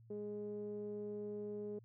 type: tone with low-pass filter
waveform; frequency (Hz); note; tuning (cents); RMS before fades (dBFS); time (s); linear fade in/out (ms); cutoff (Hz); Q
sawtooth; 207.7; G#3; 0; -44; 0.1-1.79; 5; 440; 5
effects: added 114 Hz sine -59 dBFS peak until 1.84 s